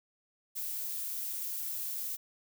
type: noise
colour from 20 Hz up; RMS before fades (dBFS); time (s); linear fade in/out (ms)
violet; -37; 0.55-2.17; 20
effects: none